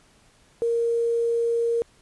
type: tone with quantisation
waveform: sine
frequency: 466.2 Hz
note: A#4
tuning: in tune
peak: -20 dBFS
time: 0.62-1.82 s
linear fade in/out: 0 ms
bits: 8
effects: pink hiss -58 dBFS RMS until 2.01 s + resampled to 24000 Hz